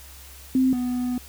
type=tone pair in turn; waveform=sine / triangle; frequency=260 / 248.1 Hz; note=C4 / B3; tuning=-11 / +8 cents; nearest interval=minor second; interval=81 cents; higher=first; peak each=-16 / -21 dBFS; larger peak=first; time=0.55-0.73 / 0.73-1.18 s; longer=second; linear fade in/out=2 ms; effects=added 67 Hz sine -45 dBFS peak until 1.28 s + white hiss -46 dBFS RMS until 1.28 s